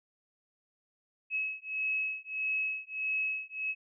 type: beating tone pair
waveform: sine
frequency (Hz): 2571 / 2572.6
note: E7 / E7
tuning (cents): -44 / -43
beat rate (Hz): 1.6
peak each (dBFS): -34 / -34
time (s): 1.3-3.75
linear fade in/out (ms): 50
effects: none